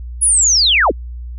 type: linear sweep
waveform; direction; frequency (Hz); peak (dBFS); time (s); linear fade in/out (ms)
sine; down; 10548 to 144; -9; 0.21-0.92; 20
effects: added 60 Hz sine -25 dBFS peak until 1.38 s